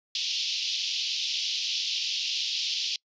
pink band-pass noise, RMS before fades -30 dBFS, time 0.15-2.96 s, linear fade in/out 2 ms, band 2800 to 5600 Hz, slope 48 dB/octave, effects noise-tail reverb RT60 0.1 s tail -26 dB re dry + resampled to 16000 Hz

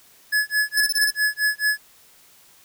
square tone with tremolo, 1702 Hz, G#6, 42 cents sharp, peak -17 dBFS, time 0.32-1.78 s, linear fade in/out 10 ms, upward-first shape sine, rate 4.6 Hz, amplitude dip 100%
sawtooth tone bursts, 5274 Hz, E8, in tune, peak -17 dBFS, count 6, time 0.77-1.106 s, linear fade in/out 5 ms, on 36 ms, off 24 ms
effects white hiss -53 dBFS RMS until 2.64 s

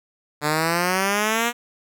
5% pulse exponential sweep, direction up, 146.83 to 242.3 Hz, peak -8 dBFS, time 0.41-1.53 s, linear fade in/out 50 ms, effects none

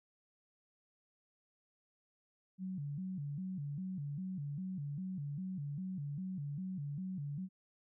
sine tone with vibrato, 164 Hz, E3, 9 cents flat, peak -38 dBFS, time 2.58-7.49 s, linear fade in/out 50 ms, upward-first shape square, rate 2.5 Hz, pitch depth 230 cents each way, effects none

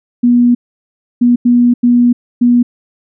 sine tone bursts at uneven times, 242.1 Hz, B3, 34 cents flat, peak -5 dBFS, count 5, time 0.23-0.55 / 1.21-1.36 / 1.45-1.74 / 1.83-2.13 / 2.41-2.63 s, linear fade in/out 10 ms, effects none

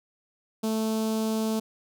sawtooth tone with notch filter, 220 Hz, A3, in tune, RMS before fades -27 dBFS, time 0.63-1.6 s, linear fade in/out 10 ms, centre 1900 Hz, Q 0.66, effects none

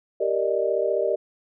sine chord, Eb major seventh, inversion first, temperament equal, 392 / 466.2 / 587.3 / 622.3 Hz, G4 / Bb4 / D5 / Eb5, 0 / 0 / 0 / 0 cents, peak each -26 dBFS, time 0.2-1.16 s, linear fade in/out 10 ms, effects none

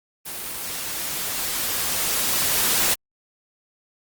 white noise with level ramp, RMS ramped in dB -32 to -19 dBFS, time 0.25-2.95 s, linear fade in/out 20 ms, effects Opus 24 kbps

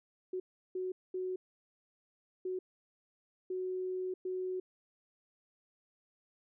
sine tone bursts at uneven times, 370 Hz, F#4, in tune, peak -34 dBFS, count 6, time 0.33-0.4 / 0.75-0.92 / 1.14-1.36 / 2.45-2.59 / 3.5-4.14 / 4.25-4.6 s, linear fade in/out 5 ms, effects none

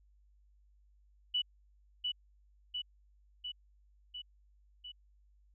sine tone with echo, 2960 Hz, F#7, in tune, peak -29 dBFS, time 1.34-1.42 s, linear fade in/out 10 ms, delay 700 ms, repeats 5, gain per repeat -3 dB, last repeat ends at 4.92 s, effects added 50 Hz sine -63 dBFS peak until 5.54 s

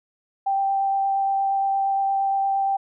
sine tone with vibrato, 784 Hz, G5, in tune, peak -19 dBFS, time 0.46-2.77 s, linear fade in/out 10 ms, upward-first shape sine, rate 8.6 Hz, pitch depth 8 cents each way, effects none

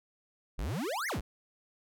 square exponential two-way sweep, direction up then down, 37.5 to 2226 to 37.5 Hz, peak -33 dBFS, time 0.58-1.21 s, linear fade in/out 10 ms, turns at 1.08 s, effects none

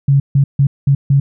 sine tone bursts at uneven times, 138.9 Hz, C#3, 4 cents sharp, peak -7 dBFS, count 5, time 0.08-0.2 / 0.35-0.44 / 0.59-0.67 / 0.87-0.95 / 1.1-1.2 s, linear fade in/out 5 ms, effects none

